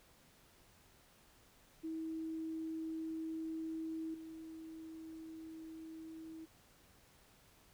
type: tone with level steps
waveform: sine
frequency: 321.4 Hz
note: E4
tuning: 44 cents flat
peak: -39 / -47 dBFS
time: 1.83-6.46 s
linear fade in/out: 20 ms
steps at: 4.14 s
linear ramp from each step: 5 ms
effects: pink hiss -66 dBFS RMS until 7.73 s